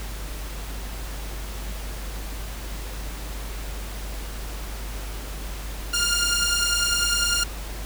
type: beating tone pair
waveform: 10% pulse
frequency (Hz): 1402 / 1412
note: F6 / F6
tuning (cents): +6 / +19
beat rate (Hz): 10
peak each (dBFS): -16 / -15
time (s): 5.93-7.44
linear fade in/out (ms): 10
effects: added 50 Hz sine -31 dBFS peak until 7.85 s + pink hiss -38 dBFS RMS until 7.85 s